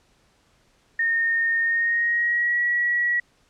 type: tone with pitch glide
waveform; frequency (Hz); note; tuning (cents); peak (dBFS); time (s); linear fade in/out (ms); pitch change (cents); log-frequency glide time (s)
sine; 1836 to 1925.1; A#6 to B6; -27 to -45; -19; 0.99-3.2; 5; +82; 1.63-2.6
effects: pink hiss -62 dBFS RMS until 3.49 s + low-pass 8000 Hz 12 dB/octave